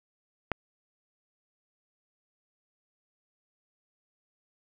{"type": "click", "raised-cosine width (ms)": 0.5, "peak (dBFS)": -12, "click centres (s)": 0.517, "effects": []}